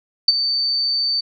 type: tone with ADSR envelope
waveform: sine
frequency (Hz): 4567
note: D8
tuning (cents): -49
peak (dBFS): -6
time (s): 0.28-1.21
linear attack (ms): 4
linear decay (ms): 29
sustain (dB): -11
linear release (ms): 13
effects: none